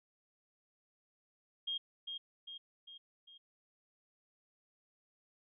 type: tone with echo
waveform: sine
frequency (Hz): 3235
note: G#7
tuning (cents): -46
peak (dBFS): -35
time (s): 1.67-1.78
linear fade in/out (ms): 10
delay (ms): 400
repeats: 4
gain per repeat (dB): -5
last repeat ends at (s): 3.38
effects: none